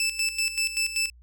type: tone with tremolo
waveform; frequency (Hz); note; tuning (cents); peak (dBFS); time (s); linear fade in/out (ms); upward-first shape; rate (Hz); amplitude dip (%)
20% pulse; 2638; E7; +1; -18; 0-1.1; 2; square; 5.2; 70
effects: added 60 Hz sine -49 dBFS peak until 1.22 s